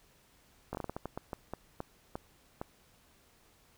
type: slowing click train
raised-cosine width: 1 ms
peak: -23 dBFS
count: 14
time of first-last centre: 0.73-2.615 s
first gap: 18 ms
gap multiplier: 1.31
effects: pink hiss -65 dBFS RMS until 3.77 s